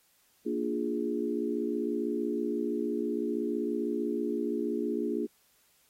sine chord, Bb dominant seventh, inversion none, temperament equal, 233.1 / 293.7 / 349.2 / 415.3 Hz, Bb3 / D4 / F4 / Ab4, 0 / 0 / 0 / 0 cents, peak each -34 dBFS, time 0.45-5.27 s, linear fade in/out 20 ms, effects white hiss -67 dBFS RMS until 5.89 s + AAC 48 kbps

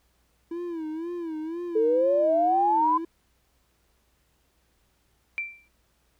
triangle tone with vibrato, 329.6 Hz, E4, in tune, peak -28 dBFS, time 0.51-3.05 s, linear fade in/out 5 ms, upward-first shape sine, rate 2 Hz, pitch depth 110 cents each way
sine exponential sweep, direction up, 431.7 to 1031 Hz, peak -19 dBFS, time 1.75-2.98 s, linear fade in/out 10 ms
sine tone with exponential decay, 2349 Hz, D7, in tune, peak -24 dBFS, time 5.38-5.68 s, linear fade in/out 0 ms, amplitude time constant 64 ms
effects added 60 Hz sine -69 dBFS peak until 6.19 s + pink hiss -69 dBFS RMS until 6.19 s

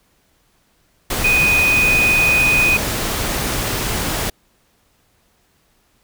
sine tone in noise, 2489 Hz, D#7, in tune, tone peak -12 dBFS, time 1.24-2.77 s, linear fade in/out 5 ms, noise pink, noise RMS -21 dBFS, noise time 1.1-4.3 s, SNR +6 dB, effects pink hiss -60 dBFS RMS until 6.03 s

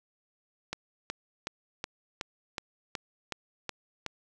click train, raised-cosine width 0.2 ms, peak -16 dBFS, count 10, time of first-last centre 0.73-4.063 s, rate 2.7 Hz, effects none

